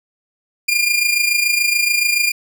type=tone with amplitude modulation; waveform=sawtooth; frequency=2407 Hz; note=D7; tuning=42 cents sharp; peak=-8 dBFS; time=0.68-2.32 s; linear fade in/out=10 ms; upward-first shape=sine; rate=27 Hz; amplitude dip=60%; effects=none